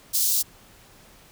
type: high-pass noise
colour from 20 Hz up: white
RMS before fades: -22 dBFS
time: 0.13-0.43 s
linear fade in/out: 20 ms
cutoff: 4300 Hz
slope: 24 dB/octave
effects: pink hiss -52 dBFS RMS until 1.31 s